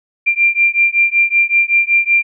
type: beating tone pair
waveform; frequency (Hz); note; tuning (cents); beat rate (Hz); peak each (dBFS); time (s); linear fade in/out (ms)
sine; 2375 / 2380.3; D7 / D7; +19 / +23; 5.3; -13; 0.26-2.23; 20
effects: none